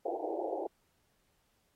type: band-pass noise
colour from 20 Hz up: pink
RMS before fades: -36 dBFS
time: 0.05-0.67 s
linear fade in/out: 5 ms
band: 320 to 840 Hz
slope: 96 dB/octave
effects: pink hiss -75 dBFS RMS until 1.75 s + AAC 48 kbps